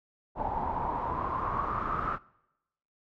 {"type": "noise with low-pass filter sweep", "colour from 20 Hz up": "pink", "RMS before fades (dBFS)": -32, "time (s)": [0.35, 2.19], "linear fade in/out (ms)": 50, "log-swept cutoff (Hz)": [840, 1300], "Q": 9.8, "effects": ["noise-tail reverb RT60 0.9 s tail -23 dB re dry"]}